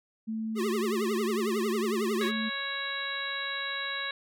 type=tone; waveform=sine; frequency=221 Hz; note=A3; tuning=8 cents sharp; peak=-30 dBFS; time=0.27-2.5 s; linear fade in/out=20 ms
type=tone with vibrato; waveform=square; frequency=383.8 Hz; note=G4; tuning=37 cents flat; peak=-29 dBFS; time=0.55-2.32 s; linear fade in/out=50 ms; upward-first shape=triangle; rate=11 Hz; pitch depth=210 cents each way
type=harmonic tone; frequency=554.4 Hz; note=C#5; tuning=in tune; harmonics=1 / 2 / 3 / 4 / 5 / 6 / 7; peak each=-45 / -40 / -35 / -39 / -44 / -46 / -36 dBFS; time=2.21-4.11 s; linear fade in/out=2 ms
effects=none